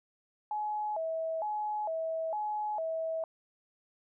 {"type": "tone with vibrato", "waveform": "sine", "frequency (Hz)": 740, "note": "F#5", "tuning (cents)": 0, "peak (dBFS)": -31, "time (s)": [0.51, 3.24], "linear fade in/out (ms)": 2, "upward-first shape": "square", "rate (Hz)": 1.1, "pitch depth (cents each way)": 230, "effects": []}